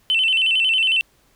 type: tone with vibrato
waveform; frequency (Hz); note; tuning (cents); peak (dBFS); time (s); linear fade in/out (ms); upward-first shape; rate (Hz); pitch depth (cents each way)
sine; 2863; F7; +42; -14; 0.1-1.01; 0; square; 11; 110
effects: tanh soft clip ceiling -10 dBFS + pink hiss -59 dBFS RMS until 1.35 s